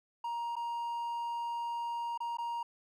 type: tone with dropouts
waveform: triangle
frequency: 940 Hz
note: A#5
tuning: 14 cents sharp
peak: -32 dBFS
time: 0.24-2.63 s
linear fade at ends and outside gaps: 5 ms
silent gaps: 0.556-0.564 / 2.177-2.203 / 2.371-2.384 s
effects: none